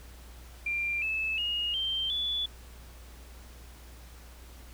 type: tone with pitch steps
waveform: sine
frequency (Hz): 2380 / 2610 / 2863 / 3140 / 3445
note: D7 / E7 / F7 / G7 / A7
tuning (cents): +22 / -18 / +42 / +2 / -37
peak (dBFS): -28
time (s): 0.66-2.46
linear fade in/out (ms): 5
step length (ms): 360
effects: added 60 Hz sine -47 dBFS peak until 4.73 s + pink hiss -54 dBFS RMS until 4.73 s